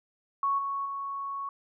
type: tone with level steps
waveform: sine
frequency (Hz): 1108.7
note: C#6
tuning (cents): 0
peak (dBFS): -24 / -29 / -32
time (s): 0.43-1.49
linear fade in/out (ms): 2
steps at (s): 0.58 / 0.85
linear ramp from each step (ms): 10
effects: none